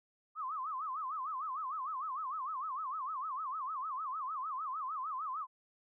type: tone with vibrato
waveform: sine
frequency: 1150 Hz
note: D6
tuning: 37 cents flat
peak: -36 dBFS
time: 0.35-5.47 s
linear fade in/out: 50 ms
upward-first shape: sine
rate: 6.6 Hz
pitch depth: 220 cents each way
effects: none